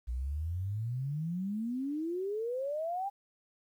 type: exponential sweep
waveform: sine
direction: up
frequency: 58 to 814 Hz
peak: -32 dBFS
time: 0.07-3.1 s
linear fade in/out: 20 ms
effects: 11-bit